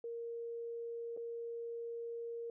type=tone with dropouts; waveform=sine; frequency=466.2 Hz; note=A#4; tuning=in tune; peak=-40 dBFS; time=0.04-2.5 s; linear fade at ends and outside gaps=2 ms; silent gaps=1.166-1.173 s; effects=none